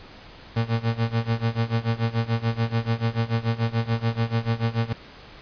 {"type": "tone with tremolo", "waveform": "35% pulse", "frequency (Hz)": 114.7, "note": "A#2", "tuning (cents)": -28, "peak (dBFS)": -17, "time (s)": [0.56, 4.93], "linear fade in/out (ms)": 5, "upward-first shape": "sine", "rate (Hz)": 6.9, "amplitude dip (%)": 90, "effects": ["pink hiss -45 dBFS RMS until 5.41 s", "resampled to 11025 Hz"]}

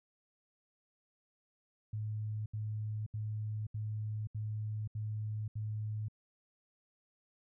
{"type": "tone bursts", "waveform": "sine", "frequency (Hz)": 107.3, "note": "A2", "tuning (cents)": -43, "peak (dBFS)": -35, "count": 7, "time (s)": [1.93, 6.084], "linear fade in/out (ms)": 5, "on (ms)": 530, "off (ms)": 74, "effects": []}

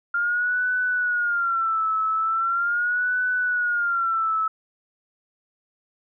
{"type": "tone with vibrato", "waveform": "sine", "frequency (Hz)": 1395, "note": "F6", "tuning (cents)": -2, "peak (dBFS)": -20, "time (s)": [0.14, 4.48], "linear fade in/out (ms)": 5, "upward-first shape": "sine", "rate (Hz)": 0.4, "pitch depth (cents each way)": 120, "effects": []}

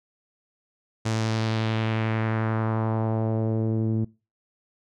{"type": "tone with low-pass filter sweep", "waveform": "sawtooth", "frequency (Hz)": 111.1, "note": "A2", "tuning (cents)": 17, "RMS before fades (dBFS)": -25, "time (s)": [1.05, 4.05], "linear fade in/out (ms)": 10, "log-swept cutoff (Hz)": [7100, 280], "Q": 1.6, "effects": ["noise-tail reverb RT60 0.3 s tail -23 dB re dry"]}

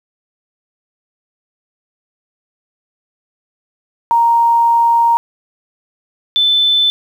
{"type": "tone pair in turn", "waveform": "sine", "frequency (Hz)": [932.3, 3520], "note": ["A#5", "A7"], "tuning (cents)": [0, 0], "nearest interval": "octave + major seventh", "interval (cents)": 2300, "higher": "second", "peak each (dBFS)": [-8, -9], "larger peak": "first", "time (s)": [[4.11, 5.17], [6.36, 6.9]], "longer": "first", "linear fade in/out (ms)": 0, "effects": ["7-bit"]}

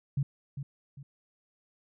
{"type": "tone with echo", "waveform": "sine", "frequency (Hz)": 138.59, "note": "C#3", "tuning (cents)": 0, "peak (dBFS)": -25, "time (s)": [0.17, 0.23], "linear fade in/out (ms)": 5, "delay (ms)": 400, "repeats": 2, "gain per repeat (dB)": -9, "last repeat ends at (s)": 1.03, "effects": []}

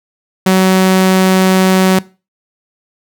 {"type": "tone", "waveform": "sawtooth", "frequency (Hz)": 187.8, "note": "F#3", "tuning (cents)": 26, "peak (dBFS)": -3, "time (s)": [0.46, 1.99], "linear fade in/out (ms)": 5, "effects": ["noise-tail reverb RT60 0.3 s tail -20 dB re dry"]}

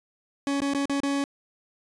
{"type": "tone with dropouts", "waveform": "40% pulse", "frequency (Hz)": 279.7, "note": "C#4", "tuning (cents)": 16, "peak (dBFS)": -23, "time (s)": [0.47, 1.24], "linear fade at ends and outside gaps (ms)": 1, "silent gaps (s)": [[0.604, 0.618], [0.736, 0.747], [0.856, 0.896], [1.003, 1.033]], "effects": ["resampled to 22050 Hz"]}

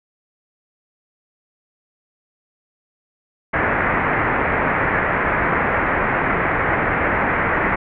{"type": "low-pass noise", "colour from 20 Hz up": "white", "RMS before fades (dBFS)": -19, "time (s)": [3.53, 7.76], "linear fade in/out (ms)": 10, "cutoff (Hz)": 2100, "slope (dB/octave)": 48, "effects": []}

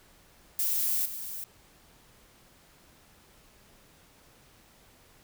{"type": "noise with level steps", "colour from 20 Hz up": "violet", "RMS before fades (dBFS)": [-28, -38], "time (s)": [0.59, 1.44], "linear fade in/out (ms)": 0, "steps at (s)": 1.05, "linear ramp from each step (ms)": 10, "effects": ["pink hiss -59 dBFS RMS until 5.23 s"]}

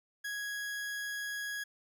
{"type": "tone", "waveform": "40% pulse", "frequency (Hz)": 1661.2, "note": "G#6", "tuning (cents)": 0, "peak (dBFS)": -35, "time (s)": [0.24, 1.64], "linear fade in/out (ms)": 10, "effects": []}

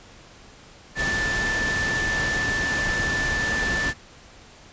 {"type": "tone in noise", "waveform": "sine", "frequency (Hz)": 1760, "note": "A6", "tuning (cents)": 0, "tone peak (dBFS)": -23, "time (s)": [0.95, 3.94], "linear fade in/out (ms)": 50, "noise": "pink", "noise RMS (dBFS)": -28, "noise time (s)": [0.95, 3.94], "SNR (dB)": 2, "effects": ["pink hiss -48 dBFS RMS until 4.72 s", "resampled to 16000 Hz"]}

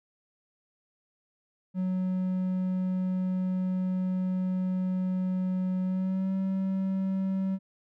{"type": "tone with pitch glide", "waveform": "triangle", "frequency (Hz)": [185, 191.19], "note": ["F#3", "G3"], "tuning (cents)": [0, -43], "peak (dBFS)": -24, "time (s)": [1.74, 7.59], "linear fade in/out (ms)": 50, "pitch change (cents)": 57, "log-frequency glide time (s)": [5.83, 6.33], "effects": []}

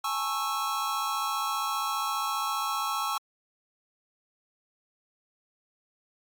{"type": "chord", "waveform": "square", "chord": "A major seventh", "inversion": "third", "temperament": "just", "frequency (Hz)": [825, 880, 1100, 1320], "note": ["G#5", "A5", "C#6", "E6"], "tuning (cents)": [-12, 0, -14, 2], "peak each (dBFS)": [-37, -38, -32, -33], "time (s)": [0.04, 3.18], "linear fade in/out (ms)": 5, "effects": ["AAC 64 kbps"]}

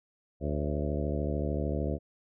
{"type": "harmonic tone with a mistuned harmonic", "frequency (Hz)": 73.42, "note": "D2", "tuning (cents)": 0, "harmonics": [1, 2, 3, 4, 5, 6, 7, 8, 9], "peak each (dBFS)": [-32, -35, -37, -38, -39, -40, -40, -41, -42], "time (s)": [0.4, 1.99], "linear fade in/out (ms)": 50, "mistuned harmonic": 8, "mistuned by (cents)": -58, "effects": []}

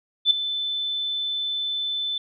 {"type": "tone with ADSR envelope", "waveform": "sine", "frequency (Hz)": 3520, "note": "A7", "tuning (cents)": 0, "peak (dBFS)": -11, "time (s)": [0.25, 2.18], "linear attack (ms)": 58, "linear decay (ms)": 4, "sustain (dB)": -13, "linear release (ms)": 3, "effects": []}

